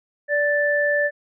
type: tone pair together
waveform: sine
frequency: 583 / 1760.7 Hz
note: D5 / A6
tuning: -13 / +1 cents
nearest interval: octave + perfect fifth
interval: 1914 cents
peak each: -20 dBFS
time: 0.28-1.11 s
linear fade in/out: 50 ms
effects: none